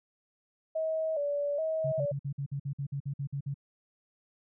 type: tone with vibrato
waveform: sine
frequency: 606 Hz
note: D#5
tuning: 46 cents flat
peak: -28 dBFS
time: 0.75-2.12 s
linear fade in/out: 10 ms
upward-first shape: square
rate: 1.2 Hz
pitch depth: 88 cents each way
type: tone bursts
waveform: sine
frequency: 139.9 Hz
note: C#3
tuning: 16 cents sharp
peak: -31 dBFS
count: 13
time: 1.84-3.543 s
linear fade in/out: 10 ms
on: 83 ms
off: 52 ms
effects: none